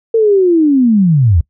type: linear sweep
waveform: sine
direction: down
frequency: 459.1 to 72.1 Hz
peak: -6 dBFS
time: 0.14-1.41 s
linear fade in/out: 5 ms
effects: noise-tail reverb RT60 0.1 s tail -23 dB re dry